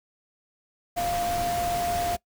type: tone in noise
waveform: sine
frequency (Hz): 698.5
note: F5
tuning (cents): 0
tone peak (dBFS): -25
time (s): 0.96-2.17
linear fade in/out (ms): 20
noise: pink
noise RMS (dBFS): -33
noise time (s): 0.96-2.17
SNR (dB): +5
effects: noise-tail reverb RT60 0.1 s tail -21 dB re dry